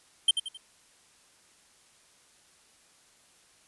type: tone with echo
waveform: square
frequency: 3136 Hz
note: G7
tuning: in tune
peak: -18 dBFS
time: 0.28-0.31 s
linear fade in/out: 5 ms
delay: 88 ms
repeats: 3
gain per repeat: -8 dB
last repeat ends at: 0.574 s
effects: white hiss -61 dBFS RMS until 3.67 s + resampled to 24000 Hz